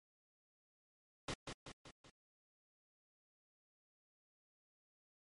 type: noise with echo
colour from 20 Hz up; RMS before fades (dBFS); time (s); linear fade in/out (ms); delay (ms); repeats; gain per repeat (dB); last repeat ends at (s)
pink; -41; 1.28-1.34; 5; 190; 4; -5; 2.1
effects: low-pass 7000 Hz 12 dB/octave + MP3 48 kbps